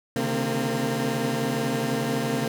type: tone cluster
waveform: 20% pulse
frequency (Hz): 132.2 / 144.1 / 154.2 / 228.5 / 259.8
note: C3 / D3 / D#3 / A#3 / C4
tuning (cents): +18 / -33 / -15 / -34 / -12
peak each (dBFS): -25 / -30 / -29 / -22 / -28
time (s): 0.16-2.48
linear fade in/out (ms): 2
effects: none